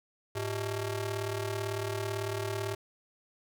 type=ring-modulated tone; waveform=sawtooth; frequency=250 Hz; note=B3; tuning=21 cents sharp; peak=-25 dBFS; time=0.35-2.75 s; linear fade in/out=10 ms; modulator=144 Hz; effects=none